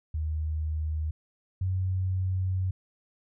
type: tone pair in turn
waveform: sine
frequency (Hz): 77.78 / 93.19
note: D#2 / F#2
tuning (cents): 0 / +13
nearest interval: minor third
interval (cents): 313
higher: second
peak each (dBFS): -27 / -25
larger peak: second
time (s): 0.14-1.11 / 1.61-2.71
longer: second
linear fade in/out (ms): 5
effects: none